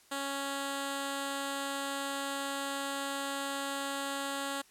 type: tone with notch filter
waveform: 5% pulse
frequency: 277.2 Hz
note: C#4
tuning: in tune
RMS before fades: -36 dBFS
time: 0.11-4.62 s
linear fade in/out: 10 ms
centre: 2300 Hz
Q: 1.8
effects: white hiss -62 dBFS RMS until 4.7 s + low-pass 12000 Hz 12 dB/octave